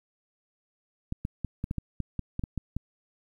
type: clicks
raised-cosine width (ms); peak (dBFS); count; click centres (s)
5; -18; 12; 1.124 / 1.251 / 1.447 / 1.641 / 1.711 / 1.783 / 2.003 / 2.193 / 2.394 / 2.438 / 2.577 / 2.766
effects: 10-bit

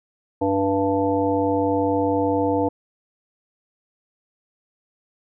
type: harmonic tone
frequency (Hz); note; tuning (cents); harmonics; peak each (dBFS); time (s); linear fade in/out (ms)
97.8; G2; -4; 1 / 3 / 5 / 7 / 9; -30 / -22 / -22 / -27 / -26; 0.41-2.69; 10
effects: none

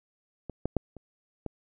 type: clicks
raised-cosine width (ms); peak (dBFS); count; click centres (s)
2; -23 / -15 / -11 / -30 / -20; 5; 0.497 / 0.656 / 0.767 / 0.967 / 1.463
effects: none

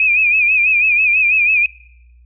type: tone with vibrato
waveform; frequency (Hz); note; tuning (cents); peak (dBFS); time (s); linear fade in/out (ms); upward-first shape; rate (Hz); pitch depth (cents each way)
sine; 2483; D#7; -4; -10; 0-1.66; 2; sine; 6.1; 83
effects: noise-tail reverb RT60 0.9 s tail -24 dB re dry + added 60 Hz sine -43 dBFS peak until 2.25 s

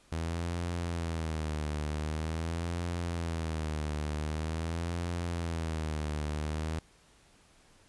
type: tone with vibrato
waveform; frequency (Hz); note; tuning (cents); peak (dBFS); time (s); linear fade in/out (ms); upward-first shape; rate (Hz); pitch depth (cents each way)
sawtooth; 80.7; E2; -36; -28; 0.12-6.79; 0; sine; 0.45; 120
effects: pink hiss -62 dBFS RMS until 7.88 s + resampled to 24000 Hz

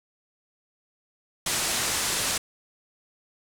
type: low-pass noise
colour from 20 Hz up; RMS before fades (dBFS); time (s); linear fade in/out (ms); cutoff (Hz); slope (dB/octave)
white; -27; 1.46-2.38; 5; 10000; 24
effects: none

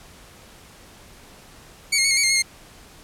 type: tone with pitch steps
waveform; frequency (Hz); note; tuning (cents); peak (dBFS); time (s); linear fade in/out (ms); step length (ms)
15% pulse; 2252 / 2139 / 2221 / 2136 / 2250 / 2119 / 2164 / 2119; C#7 / C7 / C#7 / C7 / C#7 / C7 / C#7 / C7; +27 / +38 / +3 / +35 / +25 / +21 / -42 / +21; -10; 1.92-2.424; 10; 63
effects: pink hiss -47 dBFS RMS until 3.03 s + low-pass 12000 Hz 12 dB/octave

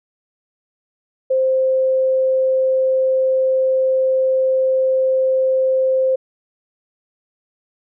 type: tone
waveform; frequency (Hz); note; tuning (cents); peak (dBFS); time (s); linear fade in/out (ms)
sine; 523.3; C5; 0; -13; 1.3-6.16; 10
effects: none

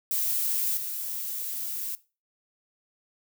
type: noise with level steps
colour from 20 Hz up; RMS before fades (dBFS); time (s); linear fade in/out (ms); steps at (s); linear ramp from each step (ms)
violet; -27 / -33; 0.11-1.95; 0; 0.77; 2
effects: noise-tail reverb RT60 0.3 s tail -18 dB re dry

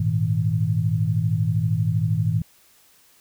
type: chord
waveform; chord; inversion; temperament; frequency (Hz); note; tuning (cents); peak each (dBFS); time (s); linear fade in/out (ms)
sine; Ab suspended second; none; equal with one note detuned; 103.83 / 116.54 / 159.2; Ab2 / Bb2 / Eb3; 0 / 0 / +40; -23; 0-2.42; 5
effects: white hiss -56 dBFS RMS until 3.2 s

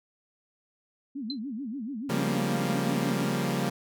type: tone with vibrato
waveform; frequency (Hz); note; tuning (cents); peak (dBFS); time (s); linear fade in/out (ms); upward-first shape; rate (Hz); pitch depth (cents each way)
sine; 246.9; B3; 0; -32; 1.15-3.35; 10; sine; 6.9; 280
type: tone with exponential decay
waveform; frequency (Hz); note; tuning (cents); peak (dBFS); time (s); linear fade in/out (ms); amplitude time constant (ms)
sine; 4076; C8; -46; -28; 1.3-1.39; 2; 18
type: chord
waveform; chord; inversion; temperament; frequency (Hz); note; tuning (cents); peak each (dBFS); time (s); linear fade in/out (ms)
sawtooth; G half-diminished seventh; second; equal; 138.59 / 174.61 / 196 / 233.1; Db3 / F3 / G3 / Bb3; 0 / 0 / 0 / 0; -28; 2.09-3.7; 10
effects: none

